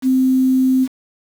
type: tone with quantisation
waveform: sine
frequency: 260 Hz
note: C4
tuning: 11 cents flat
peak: -11 dBFS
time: 0.02-0.88 s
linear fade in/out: 50 ms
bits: 6
effects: none